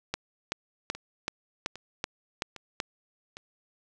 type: two click trains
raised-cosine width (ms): 0.2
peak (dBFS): -24 / -12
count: 4 / 8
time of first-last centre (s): 0.95-3.369 / 0.14-2.802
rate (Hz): 1.24 / 2.63
effects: none